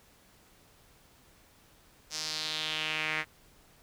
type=tone with band-pass filter sweep; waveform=sawtooth; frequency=155.56 Hz; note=D#3; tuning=in tune; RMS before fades=-34 dBFS; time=2.1-3.25 s; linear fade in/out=50 ms; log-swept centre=5700 to 2000 Hz; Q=3.1; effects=pink hiss -61 dBFS RMS until 3.82 s